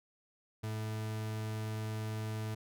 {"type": "tone", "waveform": "40% pulse", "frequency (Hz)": 108.8, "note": "A2", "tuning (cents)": -19, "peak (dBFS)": -35, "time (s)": [0.63, 2.55], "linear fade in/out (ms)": 10, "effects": []}